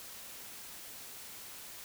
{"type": "silence", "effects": ["white hiss -48 dBFS RMS until 1.84 s"]}